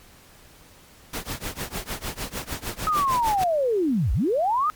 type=noise with tremolo; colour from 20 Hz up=pink; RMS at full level=-28 dBFS; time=1.13-3.44 s; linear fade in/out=5 ms; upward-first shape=triangle; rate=6.6 Hz; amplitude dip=100%
type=linear two-way sweep; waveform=sine; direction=down then up; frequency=1281 to 45.49 to 1281 Hz; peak=-19 dBFS; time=2.87-4.7 s; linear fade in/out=0 ms; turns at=4.13 s
effects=pink hiss -51 dBFS RMS until 4.75 s + MP3 96 kbps